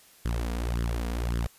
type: tone with flanger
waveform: sawtooth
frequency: 58.27 Hz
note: A#1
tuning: in tune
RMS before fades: -29 dBFS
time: 0.25-1.47 s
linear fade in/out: 5 ms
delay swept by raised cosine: 0.59 to 4.29 ms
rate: 1.8 Hz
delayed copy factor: +0.8
effects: white hiss -56 dBFS RMS until 1.58 s + resampled to 32000 Hz